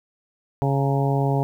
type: harmonic tone with a mistuned harmonic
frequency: 138.59 Hz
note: C#3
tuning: in tune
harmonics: 1 / 2 / 3 / 4 / 5 / 6 / 7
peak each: -20 / -28 / -27 / -31 / -29 / -30 / -33 dBFS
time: 0.62-1.43 s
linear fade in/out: 0 ms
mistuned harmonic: 7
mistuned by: -71 cents
effects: 9-bit